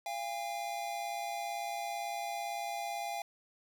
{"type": "tone pair together", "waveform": "square", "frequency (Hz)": [691, 808.9], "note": ["F5", "G#5"], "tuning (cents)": [-19, -46], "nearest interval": "minor third", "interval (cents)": 273, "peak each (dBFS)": [-40, -39], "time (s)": [0.06, 3.22], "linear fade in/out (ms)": 2, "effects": ["12-bit"]}